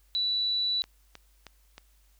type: tone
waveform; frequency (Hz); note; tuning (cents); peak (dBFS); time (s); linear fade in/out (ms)
sine; 3951; B7; 0; -25; 0.15-0.82; 0
type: click train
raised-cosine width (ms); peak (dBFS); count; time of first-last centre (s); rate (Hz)
0.2; -26; 4; 0.84-1.78; 3.19
effects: added 50 Hz sine -60 dBFS peak until 2.19 s + white hiss -68 dBFS RMS until 2.19 s